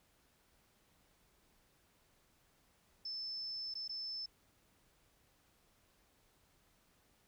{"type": "tone with dropouts", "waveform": "sine", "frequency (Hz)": 5270, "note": "E8", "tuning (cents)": -1, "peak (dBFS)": -40, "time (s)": [3.05, 4.26], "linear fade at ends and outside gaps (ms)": 5, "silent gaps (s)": [[3.74, 3.752], [3.879, 3.893]], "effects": ["pink hiss -72 dBFS RMS until 7.27 s"]}